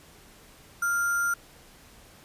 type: tone with sample-and-hold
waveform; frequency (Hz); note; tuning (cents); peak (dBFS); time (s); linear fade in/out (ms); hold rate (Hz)
sine; 1396.9; F6; 0; -23; 0.82-1.34; 5; 7350
effects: pink hiss -53 dBFS RMS until 2.24 s + resampled to 32000 Hz

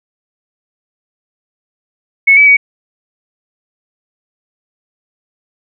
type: tone with pitch steps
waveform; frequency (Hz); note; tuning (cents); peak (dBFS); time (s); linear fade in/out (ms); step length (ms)
sine; 2202 / 2293 / 2251; C#7 / D7 / C#7; -12 / -42 / +26; -3; 2.27-2.57; 10; 100
effects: none

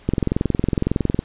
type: click train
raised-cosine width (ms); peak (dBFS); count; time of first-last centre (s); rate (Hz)
3; -5; 25; 0.09-1.191; 21.8
effects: pink hiss -49 dBFS RMS until 1.24 s + resampled to 8000 Hz

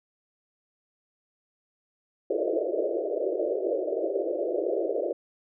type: band-pass noise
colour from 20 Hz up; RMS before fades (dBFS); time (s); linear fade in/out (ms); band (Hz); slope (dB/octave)
pink; -28; 2.3-5.13; 5; 330 to 640; 96
effects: none

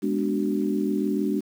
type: chord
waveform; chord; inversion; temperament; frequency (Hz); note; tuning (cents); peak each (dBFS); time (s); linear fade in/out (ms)
sine; G# half-diminished seventh; none; equal with one note detuned; 207.7 / 246.9 / 293.7 / 374.7; G#3 / B3 / D4 / F#4; 0 / 0 / 0 / +22; -26 / -31 / -26 / -29; 0.02-1.41; 20
effects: 8-bit

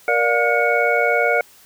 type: tone cluster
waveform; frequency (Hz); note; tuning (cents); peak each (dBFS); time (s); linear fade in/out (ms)
sine; 470.3 / 588 / 710 / 1435 / 2222; A#4 / D5 / F5 / F6 / C#7; +15 / +2 / +28 / +47 / +4; -21; 0.08-1.41; 2
effects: white hiss -49 dBFS RMS until 1.65 s

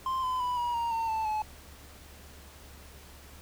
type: tone with pitch steps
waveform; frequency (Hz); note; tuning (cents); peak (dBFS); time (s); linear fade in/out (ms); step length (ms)
triangle; 1046.5 / 1017.3 / 988.9 / 961.3 / 934.5 / 908.4 / 883.1 / 858.4; C6 / C6 / B5 / B5 / A#5 / A#5 / A5 / A5; 0 / -49 / +2 / -47 / +4 / -45 / +6 / -43; -26; 0.06-1.42; 2; 170
effects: added 71 Hz sine -51 dBFS peak until 3.41 s + pink hiss -52 dBFS RMS until 3.41 s

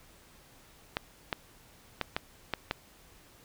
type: clicks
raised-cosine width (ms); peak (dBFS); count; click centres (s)
0.3; -13; 6; 0.969 / 1.328 / 2.013 / 2.165 / 2.537 / 2.711
effects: pink hiss -58 dBFS RMS until 3.44 s

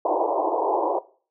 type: band-pass noise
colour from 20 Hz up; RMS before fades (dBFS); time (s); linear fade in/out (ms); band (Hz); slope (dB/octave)
white; -23; 0.05-0.99; 5; 320 to 1000; 96
effects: noise-tail reverb RT60 0.4 s tail -18 dB re dry

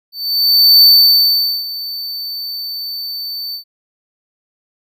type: tone with ADSR envelope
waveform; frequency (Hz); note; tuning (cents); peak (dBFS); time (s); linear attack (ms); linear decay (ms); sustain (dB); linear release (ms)
square; 4541; C#8; +41; -4; 0.12-3.64; 700; 820; -18; 100
effects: none

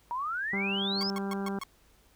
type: exponential sweep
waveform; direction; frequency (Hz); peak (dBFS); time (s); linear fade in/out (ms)
sine; up; 932.3 to 5350; -30; 0.11-1.1; 0
type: harmonic tone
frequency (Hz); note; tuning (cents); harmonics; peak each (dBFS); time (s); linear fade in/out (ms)
197; G3; +9; 1 / 2 / 3 / 4 / 5 / 6 / 7 / 8; -32 / -37 / -48 / -42 / -46 / -49 / -47 / -48; 0.53-1.59; 2
type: tone bursts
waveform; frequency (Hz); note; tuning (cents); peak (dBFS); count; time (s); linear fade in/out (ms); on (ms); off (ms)
sawtooth; 1096; C#6; -20; -31; 5; 1.01-1.635; 0; 21; 130
effects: added 50 Hz sine -64 dBFS peak until 2.15 s + pink hiss -64 dBFS RMS until 2.15 s

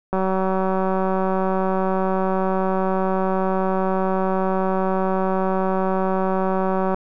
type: click train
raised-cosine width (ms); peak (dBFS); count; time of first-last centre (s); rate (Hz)
1; -9; 1289; 0.13-6.945; 189
effects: none

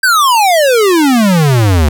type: exponential sweep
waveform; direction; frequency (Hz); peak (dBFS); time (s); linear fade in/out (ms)
square; down; 1596 to 70.9; -7; 0.03-1.89; 5
effects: none

